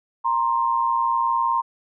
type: tone pair together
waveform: sine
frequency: 932.3 / 1052.1 Hz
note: A#5 / C6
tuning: 0 / +9 cents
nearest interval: major second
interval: 209 cents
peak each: -21 dBFS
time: 0.24-1.62 s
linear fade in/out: 20 ms
effects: none